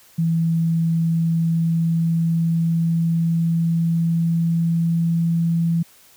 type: tone with pitch glide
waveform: sine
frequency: 164.9 to 167.2 Hz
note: E3 to E3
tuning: +1 to +25 cents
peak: -16 dBFS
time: 0.18-5.83 s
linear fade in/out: 10 ms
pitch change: +24 cents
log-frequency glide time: 0.98-5.25 s
effects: white hiss -51 dBFS RMS until 6.16 s